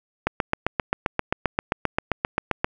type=click train; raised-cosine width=0.5 ms; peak=-5 dBFS; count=19; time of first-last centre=0.27-2.645 s; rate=7.58 Hz; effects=none